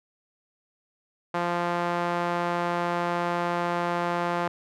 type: tone with band-pass filter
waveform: sawtooth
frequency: 173.7 Hz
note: F3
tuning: 9 cents flat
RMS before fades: -27 dBFS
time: 1.34-4.48 s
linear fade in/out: 5 ms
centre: 960 Hz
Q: 1.1
effects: none